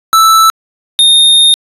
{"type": "tone pair in turn", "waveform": "square", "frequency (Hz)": [1318.5, 3676], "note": ["E6", "A#7"], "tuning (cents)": [0, -25], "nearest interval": "octave + tritone", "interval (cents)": 1775, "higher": "second", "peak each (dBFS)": -4, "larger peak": "neither", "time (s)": [[0.13, 0.5], [0.99, 1.54]], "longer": "second", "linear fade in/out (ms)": 0, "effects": ["resampled to 32000 Hz"]}